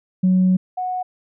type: tone pair in turn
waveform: sine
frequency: 185 / 734.9 Hz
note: F#3 / F#5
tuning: 0 / -12 cents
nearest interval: 2 octaves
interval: 2388 cents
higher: second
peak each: -11 / -21 dBFS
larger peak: first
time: 0.23-0.57 / 0.77-1.03 s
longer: first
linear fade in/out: 10 ms
effects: tanh soft clip ceiling -9 dBFS